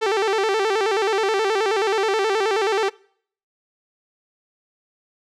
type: tone with vibrato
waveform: sawtooth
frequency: 415.3 Hz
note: G#4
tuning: in tune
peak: -14 dBFS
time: 0.01-2.9 s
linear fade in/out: 20 ms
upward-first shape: square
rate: 9.4 Hz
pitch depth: 110 cents each way
effects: noise-tail reverb RT60 0.6 s tail -24 dB re dry + low-pass 5000 Hz 12 dB/octave